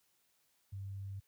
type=tone; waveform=sine; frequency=98 Hz; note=G2; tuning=in tune; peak=-40 dBFS; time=0.72-1.2 s; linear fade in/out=10 ms; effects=white hiss -75 dBFS RMS until 1.27 s + high-pass 60 Hz 12 dB/octave